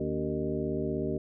harmonic tone with a mistuned harmonic, 76.4 Hz, D#2, 31 cents flat, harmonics 1 / 2 / 3 / 4 / 5 / 6 / 8, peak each -40 / -36 / -36 / -36 / -33 / -38 / -39 dBFS, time 0-1.18 s, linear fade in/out 5 ms, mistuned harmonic 4, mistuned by -120 cents, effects none

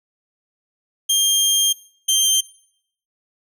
20% pulse tone pair in turn, 3200 / 3152 Hz, G7 / G7, +35 / +9 cents, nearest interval unison, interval 26 cents, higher first, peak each -9 dBFS, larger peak neither, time 1.09-1.73 / 2.08-2.41 s, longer first, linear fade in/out 10 ms, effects noise-tail reverb RT60 0.7 s tail -22 dB re dry

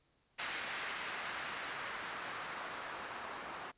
blue noise with low-pass filter sweep, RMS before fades -43 dBFS, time 0.38-3.72 s, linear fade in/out 20 ms, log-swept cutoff 2000 to 1100 Hz, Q 1.2, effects pink hiss -75 dBFS RMS until 3.77 s + resampled to 8000 Hz

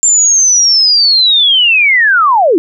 sine linear sweep, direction down, 7320 to 296.7 Hz, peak -5 dBFS, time 0.03-2.58 s, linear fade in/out 0 ms, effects none

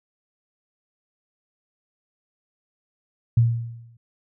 sine tone with exponential decay, 116.54 Hz, A#2, in tune, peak -11 dBFS, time 3.37-3.97 s, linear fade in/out 5 ms, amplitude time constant 130 ms, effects none

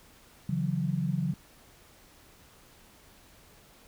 sine tone cluster, 139.1 / 163.6 / 183.5 Hz, C#3 / E3 / F#3, +6 / -13 / -14 cents, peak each -31 dBFS, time 0.49-1.34 s, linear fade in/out 5 ms, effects pink hiss -57 dBFS RMS until 3.87 s

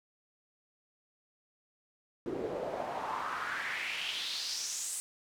pink noise with band-pass filter sweep, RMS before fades -37 dBFS, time 2.26-5 s, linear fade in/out 0 ms, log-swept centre 350 to 8800 Hz, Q 3.6, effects none

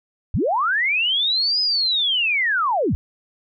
sine linear two-way sweep, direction up then down, 48.71 to 5070 to 48.71 Hz, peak -17 dBFS, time 0.34-2.95 s, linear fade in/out 0 ms, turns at 1.61 s, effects none

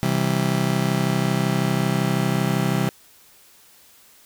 35% pulse chord, C major, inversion none, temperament just, 130.81 / 163.52 / 196.22 Hz, C3 / E3 / G3, 0 / -14 / +2 cents, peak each -22 dBFS, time 0.03-2.89 s, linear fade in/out 0 ms, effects white hiss -52 dBFS RMS until 4.25 s

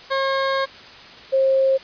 20% pulse / sine tone pair in turn, 540 / 534.1 Hz, C#5 / C5, -45 / +36 cents, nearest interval unison, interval 19 cents, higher first, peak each -14 dBFS, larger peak neither, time 0.1-0.66 / 1.32-1.78 s, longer first, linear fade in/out 20 ms, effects white hiss -41 dBFS RMS until 1.83 s + resampled to 11025 Hz

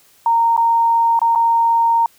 sine tone with dropouts, 924 Hz, A#5, 16 cents flat, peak -11 dBFS, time 0.26-2.06 s, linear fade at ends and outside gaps 2 ms, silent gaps 0.566-0.576 / 1.192-1.216 / 1.351-1.357 s, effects white hiss -52 dBFS RMS until 2.18 s

